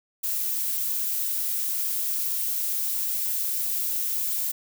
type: noise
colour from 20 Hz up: violet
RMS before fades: -27 dBFS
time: 0.23-4.52 s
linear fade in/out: 10 ms
effects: none

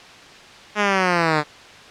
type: linear sweep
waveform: 5% pulse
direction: down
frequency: 211.6 to 146.83 Hz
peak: -5 dBFS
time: 0.75-1.44 s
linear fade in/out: 50 ms
effects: white hiss -42 dBFS RMS until 1.9 s + low-pass 4000 Hz 12 dB/octave

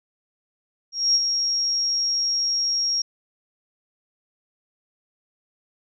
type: tone with ADSR envelope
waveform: sine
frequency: 5588 Hz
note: F8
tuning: in tune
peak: -14 dBFS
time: 0.92-3.02 s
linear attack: 230 ms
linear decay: 37 ms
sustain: -6 dB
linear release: 5 ms
effects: none

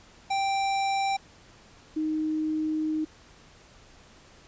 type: tone pair in turn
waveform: square / sine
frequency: 784 / 311.1 Hz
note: G5 / D#4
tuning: 0 / 0 cents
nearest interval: octave + major third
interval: 1600 cents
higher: first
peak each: -25 dBFS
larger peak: neither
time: 0.3-1.17 / 1.96-3.05 s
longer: second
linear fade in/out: 10 ms
effects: pink hiss -54 dBFS RMS until 4.47 s + resampled to 16000 Hz

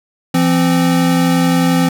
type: tone pair together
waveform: square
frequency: 170.17 / 261.6 Hz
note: F3 / C4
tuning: -45 / 0 cents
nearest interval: perfect fifth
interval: 745 cents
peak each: -14 dBFS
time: 0.34-1.89 s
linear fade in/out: 5 ms
effects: none

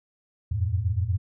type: tone cluster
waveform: sine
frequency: 85 / 93.1 / 110.1 Hz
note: F2 / F#2 / A2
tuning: -46 / +11 / +2 cents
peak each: -27 dBFS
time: 0.51-1.18 s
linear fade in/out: 10 ms
effects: none

